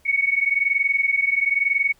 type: tone pair together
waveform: sine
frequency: 2217 / 2238 Hz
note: C#7 / C#7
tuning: 0 / +16 cents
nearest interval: unison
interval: 16 cents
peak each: -20 / -21 dBFS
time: 0.05-1.93 s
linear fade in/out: 20 ms
effects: pink hiss -59 dBFS RMS until 1.99 s